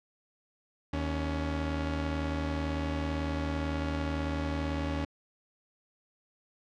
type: tone pair together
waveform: sawtooth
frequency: 78 / 280.7 Hz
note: D#2 / C#4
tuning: +5 / +22 cents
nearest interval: octave + minor seventh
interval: 2217 cents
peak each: -28 / -30 dBFS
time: 0.93-5.05 s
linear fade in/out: 5 ms
effects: low-pass 4000 Hz 12 dB/octave